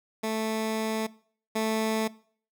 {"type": "tone pair in turn", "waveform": "15% pulse", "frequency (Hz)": [220, 220], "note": ["A3", "A3"], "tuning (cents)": [0, 0], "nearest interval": "unison", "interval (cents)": 0, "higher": "neither", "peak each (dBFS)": [-21, -19], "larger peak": "second", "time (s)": [[0.23, 1.07], [1.55, 2.08]], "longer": "first", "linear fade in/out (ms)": 10, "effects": ["noise-tail reverb RT60 0.5 s tail -21 dB re dry"]}